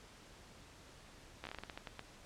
slowing click train, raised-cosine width 0.3 ms, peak -28 dBFS, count 12, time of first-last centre 1.44-1.993 s, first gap 13 ms, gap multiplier 1.25, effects pink hiss -58 dBFS RMS until 2.25 s + low-pass 8000 Hz 12 dB/octave

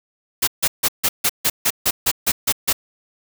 white noise bursts, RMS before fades -17 dBFS, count 12, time 0.42-2.73 s, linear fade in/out 10 ms, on 55 ms, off 150 ms, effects none

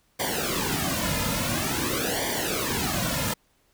pink noise with flanger, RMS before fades -27 dBFS, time 0.19-3.34 s, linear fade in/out 10 ms, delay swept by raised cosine 0.75 to 2.65 ms, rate 0.48 Hz, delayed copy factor -0.9, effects pink hiss -66 dBFS RMS until 3.73 s

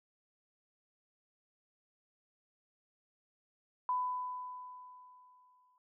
sine tone with exponential decay, 1000 Hz, B5, 21 cents sharp, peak -29 dBFS, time 3.89-5.78 s, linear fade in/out 1 ms, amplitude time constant 410 ms, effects none

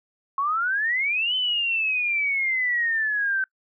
sine exponential two-way sweep, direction up then down, 1080 to 3064 to 1533 Hz, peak -21 dBFS, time 0.38-3.44 s, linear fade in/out 2 ms, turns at 1.35 s, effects noise-tail reverb RT60 0.1 s tail -25 dB re dry

